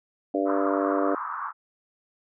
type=harmonic tone; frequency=98 Hz; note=G2; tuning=in tune; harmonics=3 / 4 / 5 / 6 / 7; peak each=-26 / -30 / -30 / -29 / -30 dBFS; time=0.34-1.15 s; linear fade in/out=5 ms
type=band-pass noise; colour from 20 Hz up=white; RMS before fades=-32 dBFS; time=0.45-1.53 s; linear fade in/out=50 ms; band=1000 to 1300 Hz; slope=48 dB/octave
effects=none